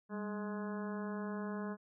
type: harmonic tone with a mistuned harmonic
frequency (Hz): 210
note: G#3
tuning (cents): +19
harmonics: 1 / 2 / 3 / 4 / 5 / 6 / 7 / 8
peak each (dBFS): -39 / -45 / -49 / -53 / -49 / -55 / -53 / -55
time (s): 0.09-1.77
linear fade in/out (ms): 50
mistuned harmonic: 1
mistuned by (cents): -71
effects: none